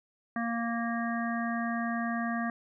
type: harmonic tone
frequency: 232.5 Hz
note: A#3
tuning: 4 cents flat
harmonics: 1 / 3 / 5 / 7 / 8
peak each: -31 / -36 / -38 / -39 / -40 dBFS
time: 0.36-2.5 s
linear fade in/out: 2 ms
effects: none